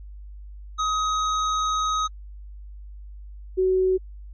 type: tone pair in turn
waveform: square / sine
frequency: 1263 / 373.8 Hz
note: D#6 / F#4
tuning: +26 / +18 cents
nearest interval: octave + major sixth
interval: 2108 cents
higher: first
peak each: -22 / -17 dBFS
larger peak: second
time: 0.78-2.08 / 3.57-3.98 s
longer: first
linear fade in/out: 20 ms
effects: added 50 Hz sine -37 dBFS peak until 4.33 s + MP3 32 kbps